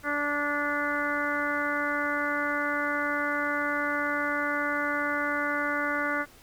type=harmonic tone; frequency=291 Hz; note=D4; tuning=16 cents flat; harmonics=1 / 2 / 3 / 4 / 5 / 6 / 7; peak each=-34 / -34 / -39 / -33 / -30 / -35 / -35 dBFS; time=0.03-6.26 s; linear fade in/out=50 ms; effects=pink hiss -54 dBFS RMS until 6.42 s